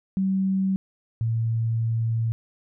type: tone pair in turn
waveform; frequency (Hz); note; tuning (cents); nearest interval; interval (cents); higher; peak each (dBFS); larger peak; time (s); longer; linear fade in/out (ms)
sine; 191.5 / 113.87; G3 / A#2; -40 / -40; major sixth; 900; first; -20 / -21; first; 0.17-0.76 / 1.21-2.32; second; 0
effects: none